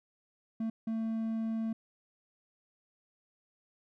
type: tone bursts at uneven times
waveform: triangle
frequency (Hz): 223.8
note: A3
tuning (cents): +30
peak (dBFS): -29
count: 2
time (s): 0.6-0.7 / 0.87-1.73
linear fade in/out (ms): 5
effects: none